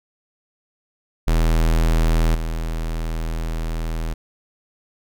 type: tone with level steps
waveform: square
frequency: 40.63 Hz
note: E1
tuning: 24 cents flat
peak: -15 / -23 dBFS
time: 1.27-4.14 s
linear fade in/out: 10 ms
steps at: 2.35 s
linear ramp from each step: 2 ms
effects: none